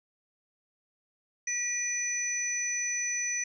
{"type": "tone cluster", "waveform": "sine", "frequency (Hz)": [1939, 2415, 5970], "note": ["B6", "D7", "F#8"], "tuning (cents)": [-32, 48, 15], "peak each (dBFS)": [-35, -38, -30], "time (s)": [1.47, 3.44], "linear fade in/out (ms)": 5, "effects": []}